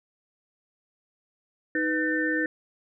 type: tone cluster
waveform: sine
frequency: 312.6 / 496 / 1524 / 1796 Hz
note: D#4 / B4 / G6 / A6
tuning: +8 / +7 / -49 / +35 cents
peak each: -27 / -32 / -32 / -27 dBFS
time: 1.75-2.46 s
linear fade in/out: 2 ms
effects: none